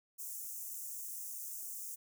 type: high-pass noise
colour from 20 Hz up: white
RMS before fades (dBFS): -44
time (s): 0.18-1.96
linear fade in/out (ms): 20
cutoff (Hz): 6200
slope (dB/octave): 48
effects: none